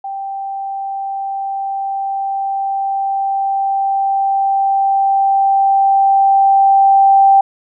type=tone with level ramp; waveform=sine; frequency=784 Hz; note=G5; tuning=in tune; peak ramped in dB=-21 to -5 dBFS; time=0.04-7.41 s; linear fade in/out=5 ms; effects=none